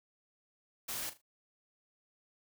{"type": "noise with echo", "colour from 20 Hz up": "white", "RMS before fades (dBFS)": -39, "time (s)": [0.88, 1.1], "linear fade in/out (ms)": 10, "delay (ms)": 39, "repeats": 3, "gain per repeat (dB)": -12, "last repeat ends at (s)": 1.217, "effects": []}